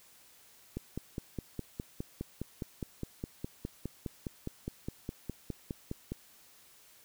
click train, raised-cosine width 3 ms, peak -23 dBFS, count 27, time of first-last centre 0.77-6.12 s, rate 4.86 Hz, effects white hiss -60 dBFS RMS until 7.04 s

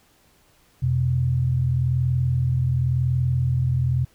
sine tone pair together, 86.1 / 127.04 Hz, F2 / B2, -24 / +49 cents, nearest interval perfect fifth, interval 673 cents, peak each -25 / -19 dBFS, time 0.82-4.05 s, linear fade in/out 10 ms, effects pink hiss -59 dBFS RMS until 4.14 s

